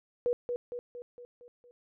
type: tone with echo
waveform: sine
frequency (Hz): 485.6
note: B4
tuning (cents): -29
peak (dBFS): -25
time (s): 0.26-0.33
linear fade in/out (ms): 0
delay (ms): 230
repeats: 6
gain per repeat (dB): -5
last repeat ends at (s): 1.71
effects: none